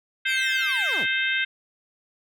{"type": "harmonic tone", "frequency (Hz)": 523.3, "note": "C5", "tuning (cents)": 0, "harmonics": [3, 4, 5, 6, 7], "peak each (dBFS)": [-25, -27, -29, -31, -32], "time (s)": [0.25, 1.45], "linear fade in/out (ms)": 10}
{"type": "linear sweep", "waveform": "15% pulse", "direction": "down", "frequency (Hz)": [2463, 46], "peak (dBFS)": -26, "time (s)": [0.26, 1.07], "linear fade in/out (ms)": 50}
{"effects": []}